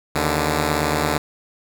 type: tone pair together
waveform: 5% pulse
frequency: 77.87 / 146.83 Hz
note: D#2 / D3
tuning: +2 / 0 cents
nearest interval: major seventh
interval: 1098 cents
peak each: -10 dBFS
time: 0.15-1.18 s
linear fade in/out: 5 ms
effects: none